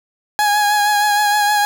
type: tone with vibrato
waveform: 30% pulse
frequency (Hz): 830.6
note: G#5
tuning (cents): 0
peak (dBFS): -10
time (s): 0.39-1.65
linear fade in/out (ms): 0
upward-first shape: triangle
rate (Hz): 6.4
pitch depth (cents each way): 32
effects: none